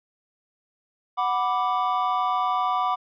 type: chord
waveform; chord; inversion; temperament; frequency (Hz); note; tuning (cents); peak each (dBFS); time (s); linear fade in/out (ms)
triangle; B minor; second; equal; 740 / 987.8 / 1174.7; F#5 / B5 / D6; 0 / 0 / 0; -24 / -25 / -23; 1.17-2.96; 20
effects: resampled to 11025 Hz